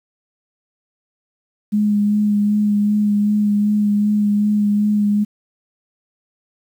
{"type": "tone with vibrato", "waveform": "sine", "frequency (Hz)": 207.7, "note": "G#3", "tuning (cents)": 0, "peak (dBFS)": -13, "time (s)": [1.72, 5.25], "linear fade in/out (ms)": 20, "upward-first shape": "sine", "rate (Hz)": 2.6, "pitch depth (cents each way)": 18, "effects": ["8-bit"]}